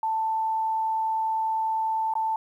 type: tone with dropouts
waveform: sine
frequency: 885 Hz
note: A5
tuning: 10 cents sharp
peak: -23 dBFS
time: 0.03-2.36 s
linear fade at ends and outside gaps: 2 ms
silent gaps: 2.138-2.153 s
effects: 10-bit